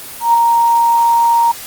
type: tone with ADSR envelope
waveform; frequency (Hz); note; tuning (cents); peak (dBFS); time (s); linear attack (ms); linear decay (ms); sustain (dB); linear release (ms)
sine; 932.3; A#5; 0; -5; 0.2-1.52; 140; 6; -3; 10
effects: white hiss -30 dBFS RMS until 1.66 s + Opus 24 kbps